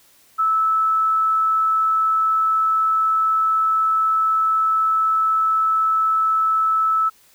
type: tone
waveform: sine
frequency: 1308 Hz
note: E6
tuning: 14 cents flat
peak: -15 dBFS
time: 0.38-7.1 s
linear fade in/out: 20 ms
effects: white hiss -54 dBFS RMS until 7.34 s